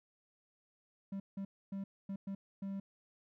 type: tone bursts at uneven times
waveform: triangle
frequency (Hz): 196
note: G3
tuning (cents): 0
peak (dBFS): -36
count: 6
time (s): 1.12-1.2 / 1.37-1.45 / 1.72-1.84 / 2.09-2.16 / 2.27-2.35 / 2.62-2.8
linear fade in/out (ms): 5
effects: none